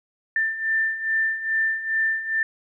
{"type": "beating tone pair", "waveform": "sine", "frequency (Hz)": [1782, 1784.4], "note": ["A6", "A6"], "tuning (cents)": [22, 24], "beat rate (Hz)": 2.4, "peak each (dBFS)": [-27, -22], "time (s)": [0.36, 2.43], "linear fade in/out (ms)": 2, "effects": []}